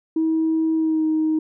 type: tone with pitch glide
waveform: sine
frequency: 320.7 to 313.6 Hz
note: E4 to D#4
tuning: -48 to +14 cents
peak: -16 dBFS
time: 0.16-1.39 s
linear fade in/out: 5 ms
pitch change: -38 cents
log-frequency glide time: 0.75-1.05 s
effects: tanh soft clip ceiling -13 dBFS